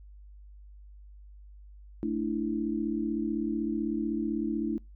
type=chord; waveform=sine; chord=A suspended fourth; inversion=none; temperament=equal; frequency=220 / 293.7 / 329.6 Hz; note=A3 / D4 / E4; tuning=0 / 0 / 0 cents; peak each=-32 dBFS; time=2.03-4.78 s; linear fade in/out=0 ms; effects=noise-tail reverb RT60 0.2 s tail -25 dB re dry + added 50 Hz sine -47 dBFS peak until 4.95 s